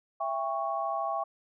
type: chord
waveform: sine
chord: C# diminished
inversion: first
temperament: just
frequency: 665.2 / 798.3 / 1108.7 Hz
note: E5 / G5 / C#6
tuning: +16 / +31 / 0 cents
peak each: -33 dBFS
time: 0.2-1.24 s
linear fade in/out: 10 ms
effects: none